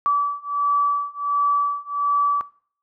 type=beating tone pair; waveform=sine; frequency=1151 / 1152.4 Hz; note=D6 / D6; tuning=-35 / -33 cents; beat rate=1.4 Hz; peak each=-21 dBFS; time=0.06-2.41 s; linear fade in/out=0 ms; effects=noise-tail reverb RT60 0.5 s tail -20 dB re dry

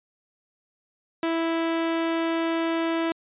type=tone; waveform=sawtooth; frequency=329.6 Hz; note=E4; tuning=in tune; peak=-19 dBFS; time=1.23-3.12 s; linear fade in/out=2 ms; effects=resampled to 8000 Hz

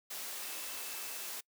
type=tone in noise; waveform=sine; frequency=2634 Hz; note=E7; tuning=2 cents flat; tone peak=-53 dBFS; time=0.42-1.28 s; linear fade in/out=10 ms; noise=white; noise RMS=-42 dBFS; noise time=0.1-1.41 s; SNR=-14 dB; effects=noise-tail reverb RT60 0.1 s tail -25 dB re dry + high-pass 300 Hz 12 dB/octave

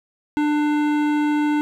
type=tone with hard clipping; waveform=sine; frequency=297.7 Hz; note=D4; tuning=24 cents sharp; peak=-19 dBFS; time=0.37-1.61 s; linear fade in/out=0 ms; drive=15 dB; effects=none

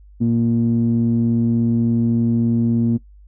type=tone with low-pass filter; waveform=sawtooth; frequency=116.54 Hz; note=A#2; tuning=in tune; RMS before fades=-17 dBFS; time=0.2-2.98 s; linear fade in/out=20 ms; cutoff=260 Hz; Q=8.2; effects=noise-tail reverb RT60 0.1 s tail -19 dB re dry + added 50 Hz sine -42 dBFS peak until 3.27 s

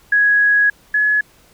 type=tone pair in turn; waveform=sine; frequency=1666 / 1697.1 Hz; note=G#6 / G#6; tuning=+5 / +37 cents; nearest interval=unison; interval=32 cents; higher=second; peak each=-10 / -12 dBFS; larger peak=first; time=0.12-0.7 / 0.94-1.21 s; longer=first; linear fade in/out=5 ms; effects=pink hiss -51 dBFS RMS until 1.53 s

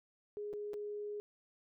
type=tone with dropouts; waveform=sine; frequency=415.3 Hz; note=G#4; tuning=in tune; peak=-39 dBFS; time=0.37-1.2 s; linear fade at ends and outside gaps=0 ms; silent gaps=0.53-0.536 / 0.734-0.74 s; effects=none

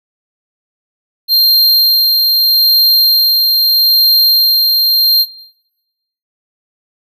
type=tone with tremolo; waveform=square; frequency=4186 Hz; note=C8; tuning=in tune; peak=-6 dBFS; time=1.28-5.26 s; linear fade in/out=50 ms; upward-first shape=sine; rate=0.79 Hz; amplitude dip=25%; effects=noise-tail reverb RT60 1.0 s tail -20 dB re dry

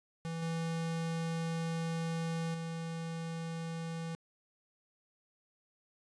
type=tone with level steps; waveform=square; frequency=164.81 Hz; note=E3; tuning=in tune; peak=-37 / -34 / -38 dBFS; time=0.25-4.15 s; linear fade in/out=0 ms; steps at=0.42 / 2.54 s; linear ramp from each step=5 ms; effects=resampled to 22050 Hz + 11-bit

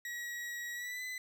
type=tone with pitch glide; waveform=40% pulse; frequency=1912 to 2011 Hz; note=A#6 to B6; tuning=+43 to +31 cents; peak=-38 dBFS; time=0.05-1.18 s; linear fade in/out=2 ms; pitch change=+88 cents; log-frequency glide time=0.73-1.03 s; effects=none

